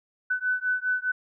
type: beating tone pair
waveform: sine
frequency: 1499 / 1503.9 Hz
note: F#6 / F#6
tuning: +22 / +28 cents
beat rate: 4.9 Hz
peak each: -27 dBFS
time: 0.3-1.12 s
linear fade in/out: 10 ms
effects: none